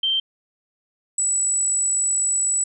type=tone pair in turn; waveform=sine; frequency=3136 / 7886 Hz; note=G7 / B8; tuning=0 / -4 cents; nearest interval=octave + major third; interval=1596 cents; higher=second; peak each=-18 dBFS; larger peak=neither; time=0.03-0.2 / 1.18-2.64 s; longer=second; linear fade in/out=5 ms; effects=none